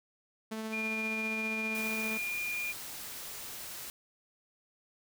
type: tone with tremolo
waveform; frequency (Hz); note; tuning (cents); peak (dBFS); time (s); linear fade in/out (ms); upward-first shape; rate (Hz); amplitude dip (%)
sawtooth; 220; A3; 0; -31; 0.51-2.18; 10; triangle; 15; 30
type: tone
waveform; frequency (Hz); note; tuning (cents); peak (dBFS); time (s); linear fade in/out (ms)
sine; 2415; D7; +48; -33; 0.72-2.73; 20
type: noise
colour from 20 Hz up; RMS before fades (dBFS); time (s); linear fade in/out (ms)
white; -43; 1.75-3.9; 0
effects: none